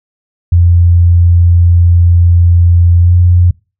sine tone with pitch glide, 86.5 to 88.37 Hz, F2 to F2, -16 to +21 cents, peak -3 dBFS, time 0.52-3.51 s, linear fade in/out 5 ms, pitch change +37 cents, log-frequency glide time 3-3.12 s, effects noise-tail reverb RT60 0.3 s tail -25 dB re dry

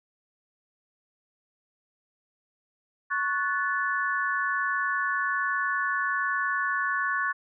sine chord, F# minor, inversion second, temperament equal with one note detuned, 1108.7 / 1480 / 1738.8 Hz, C#6 / F#6 / A6, 0 / 0 / -21 cents, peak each -29 dBFS, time 3.1-7.33 s, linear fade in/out 20 ms, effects none

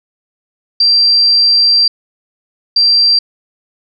sine tone bursts at uneven times, 4714 Hz, D8, 6 cents sharp, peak -6 dBFS, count 2, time 0.8-1.88 / 2.76-3.19 s, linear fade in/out 5 ms, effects none

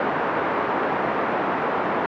white band-pass noise, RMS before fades -23 dBFS, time 0-2.06 s, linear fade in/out 2 ms, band 230 to 1200 Hz, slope 12 dB/octave, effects low-pass 2000 Hz 12 dB/octave

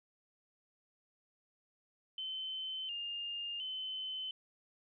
sine tone with pitch steps, 3067 / 2816 / 3051 Hz, G7 / F7 / G7, -38 / +14 / -48 cents, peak -38 dBFS, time 2.18-4.31 s, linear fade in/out 2 ms, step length 710 ms, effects none

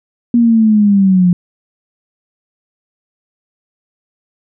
sine linear sweep, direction down, 239.6 to 174.61 Hz, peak -6 dBFS, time 0.34-1.33 s, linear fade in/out 2 ms, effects none

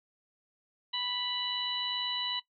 harmonic tone, 987.8 Hz, B5, in tune, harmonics 1 / 2 / 3 / 4, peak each -41 / -43 / -34 / -34 dBFS, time 0.93-2.4 s, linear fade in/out 10 ms, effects noise-tail reverb RT60 0.1 s tail -17 dB re dry

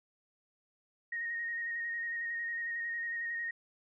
sine tone with vibrato, 1864.7 Hz, A#6, in tune, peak -34 dBFS, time 1.12-3.51 s, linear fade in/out 5 ms, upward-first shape square, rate 11 Hz, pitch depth 16 cents each way, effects none

